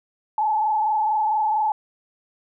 sine tone with frequency modulation, 860 Hz, A5, 40 cents flat, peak -18 dBFS, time 0.38-1.72 s, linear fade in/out 2 ms, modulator 24.4 Hz, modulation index 1.1, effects none

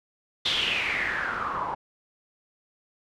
white noise with low-pass filter sweep, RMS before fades -28 dBFS, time 0.45-1.75 s, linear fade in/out 10 ms, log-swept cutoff 3600 to 910 Hz, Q 6, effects none

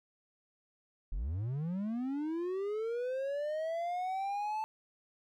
triangle linear sweep, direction up, 35 to 880 Hz, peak -31 dBFS, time 1.12-4.64 s, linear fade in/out 0 ms, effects none

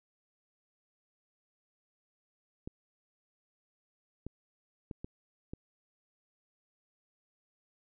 clicks, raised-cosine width 3 ms, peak -27 dBFS, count 5, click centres 2.675 / 4.266 / 4.912 / 5.045 / 5.535 s, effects none

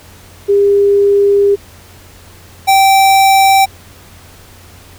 sine / square tone pair in turn, 402.2 / 777.4 Hz, G4 / G5, +44 / -15 cents, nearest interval major seventh, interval 1141 cents, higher second, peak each -6 dBFS, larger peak neither, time 0.48-1.56 / 2.67-3.66 s, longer first, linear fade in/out 20 ms, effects added 89 Hz sine -40 dBFS peak until 4.98 s + pink hiss -40 dBFS RMS until 4.98 s

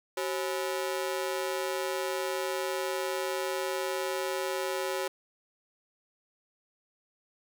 sawtooth ring-modulated tone, 460.2 Hz, A#4, 22 cents flat, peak -23 dBFS, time 0.17-5.08 s, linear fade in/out 5 ms, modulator 79.4 Hz, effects none

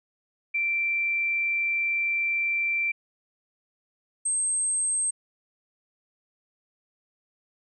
sine tone pair in turn, 2349 / 8371 Hz, D7 / C9, 0 / 0 cents, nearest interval octave + minor seventh, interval 2200 cents, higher second, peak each -23 dBFS, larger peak neither, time 0.54-2.92 / 4.25-5.11 s, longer first, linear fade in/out 10 ms, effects none

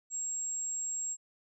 sine tone, 7570 Hz, A#8, 26 cents sharp, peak -33 dBFS, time 0.1-1.17 s, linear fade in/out 50 ms, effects none

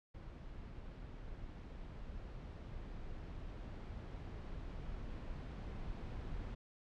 brown noise with level ramp, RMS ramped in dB -50 to -44 dBFS, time 0.14-6.55 s, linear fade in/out 10 ms, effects low-pass 4000 Hz 12 dB/octave

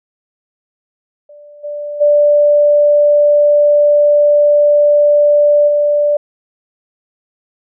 sine tone with level steps, 587.3 Hz, D5, in tune, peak -35 / -20 / -6 / -9 dBFS, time 1.29-6.17 s, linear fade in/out 5 ms, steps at 1.63 / 2 / 5.67 s, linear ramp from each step 20 ms, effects none

